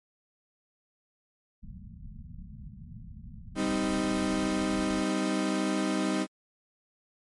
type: low-pass noise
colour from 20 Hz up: pink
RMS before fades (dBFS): -44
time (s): 1.62-5.05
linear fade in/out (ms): 20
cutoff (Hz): 230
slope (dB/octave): 96
type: chord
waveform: 35% pulse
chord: C minor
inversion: second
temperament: equal with one note detuned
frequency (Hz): 196 / 257.9 / 311.1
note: G3 / C4 / Eb4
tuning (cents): 0 / -25 / 0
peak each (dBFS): -29 / -31 / -28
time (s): 3.55-6.27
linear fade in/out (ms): 50
effects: MP3 48 kbps